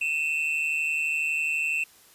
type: tone pair together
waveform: triangle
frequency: 2533 / 2685 Hz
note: D#7 / E7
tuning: +30 / +31 cents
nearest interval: minor second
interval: 101 cents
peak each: -28 / -24 dBFS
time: 0.01-1.84 s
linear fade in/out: 5 ms
effects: white hiss -55 dBFS RMS until 2.14 s + resampled to 32000 Hz